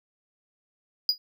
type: tone with exponential decay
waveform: triangle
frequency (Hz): 4907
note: D#8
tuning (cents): -25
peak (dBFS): -14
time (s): 1.09-1.18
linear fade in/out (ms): 1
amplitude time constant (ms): 19
effects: none

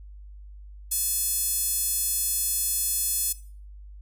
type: tone with high-pass filter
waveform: 5% pulse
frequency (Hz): 860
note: A5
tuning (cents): -40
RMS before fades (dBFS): -26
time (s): 0.91-3.33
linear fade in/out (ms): 10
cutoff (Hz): 11000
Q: 0.71
effects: noise-tail reverb RT60 0.4 s tail -17 dB re dry + added 50 Hz sine -41 dBFS peak until 4.01 s

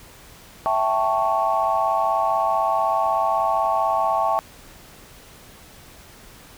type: chord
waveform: sine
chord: A dominant seventh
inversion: second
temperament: equal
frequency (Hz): 659.3 / 784 / 880 / 1108.7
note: E5 / G5 / A5 / C#6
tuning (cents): 0 / 0 / 0 / 0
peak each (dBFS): -23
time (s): 0.66-4.39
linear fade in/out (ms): 0
effects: tanh soft clip ceiling -8 dBFS + pink hiss -46 dBFS RMS until 6.57 s

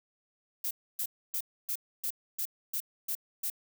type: noise bursts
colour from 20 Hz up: violet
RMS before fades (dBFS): -33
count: 9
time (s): 0.64-3.501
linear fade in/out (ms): 5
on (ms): 69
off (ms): 280
effects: none

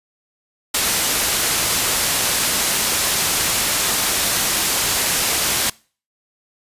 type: low-pass noise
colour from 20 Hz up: white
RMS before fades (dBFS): -19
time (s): 0.74-5.7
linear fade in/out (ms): 5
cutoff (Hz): 12000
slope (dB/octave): 12
effects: noise-tail reverb RT60 0.4 s tail -24 dB re dry + resampled to 32000 Hz

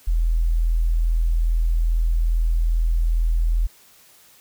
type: tone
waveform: sine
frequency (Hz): 41.2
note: E1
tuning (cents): 0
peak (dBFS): -16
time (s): 0.07-3.67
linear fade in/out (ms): 10
effects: white hiss -52 dBFS RMS until 4.4 s

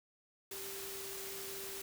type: tone in noise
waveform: sine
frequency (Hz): 390.8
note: G4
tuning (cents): -5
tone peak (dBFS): -48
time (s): 0.51-1.82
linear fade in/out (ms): 5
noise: white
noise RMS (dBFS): -45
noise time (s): 0.51-1.82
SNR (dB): -6
effects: none

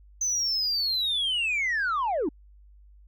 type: linear sweep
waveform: sine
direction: down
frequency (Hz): 6200 to 262.3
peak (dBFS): -22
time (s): 0.21-2.29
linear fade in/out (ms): 5
effects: tanh soft clip ceiling -22 dBFS + added 50 Hz sine -50 dBFS peak until 3.07 s

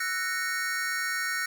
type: chord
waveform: square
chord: F# dominant seventh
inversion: third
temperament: just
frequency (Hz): 1332 / 1480 / 1850 / 2220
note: E6 / F#6 / A#6 / C#7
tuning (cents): +18 / 0 / -14 / +2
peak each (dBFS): -38 / -33 / -32 / -38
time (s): 0-1.46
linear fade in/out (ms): 5
effects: 9-bit

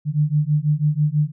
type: beating tone pair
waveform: sine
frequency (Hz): 146.9 / 153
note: D3 / D#3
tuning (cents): +1 / -29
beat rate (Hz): 6.1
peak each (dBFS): -19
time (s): 0.05-1.32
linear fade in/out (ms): 50
effects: none

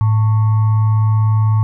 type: tone with frequency modulation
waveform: sine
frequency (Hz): 108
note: A2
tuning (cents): -32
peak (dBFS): -10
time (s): 0.01-1.63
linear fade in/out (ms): 0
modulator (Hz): 999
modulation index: 0.22
effects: none

